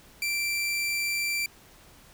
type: tone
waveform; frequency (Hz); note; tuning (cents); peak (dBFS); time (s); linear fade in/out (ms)
sawtooth; 2349; D7; 0; -23; 0.22-1.46; 2
effects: pink hiss -54 dBFS RMS until 2.13 s